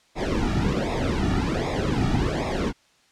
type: noise with flanger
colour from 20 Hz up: brown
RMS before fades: -24 dBFS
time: 0.15-2.73 s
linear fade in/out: 50 ms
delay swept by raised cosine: 0.66 to 1.96 ms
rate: 1.3 Hz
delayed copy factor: -0.85
effects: white hiss -60 dBFS RMS until 3.11 s + low-pass 6000 Hz 12 dB/octave